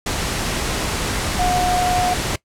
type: tone in noise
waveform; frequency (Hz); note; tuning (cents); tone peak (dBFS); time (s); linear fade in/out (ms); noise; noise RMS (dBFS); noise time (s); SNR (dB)
sine; 723; F#5; -40; -17; 1.39-2.14; 5; pink; -22; 0.06-2.36; +2
effects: noise-tail reverb RT60 0.1 s tail -20 dB re dry + low-pass 10000 Hz 12 dB/octave